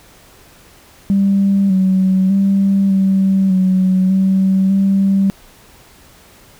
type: tone with pitch steps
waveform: sine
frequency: 197.1 / 188.5 / 196.1 / 192.5 / 186.6 / 191 / 195.1 Hz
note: G3 / F#3 / G3 / G3 / F#3 / G3 / G3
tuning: +10 / +32 / +1 / -31 / +15 / -45 / -8 cents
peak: -9 dBFS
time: 1.1-5.3 s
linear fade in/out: 0 ms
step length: 600 ms
effects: tanh soft clip ceiling -5 dBFS + pink hiss -45 dBFS RMS until 6.59 s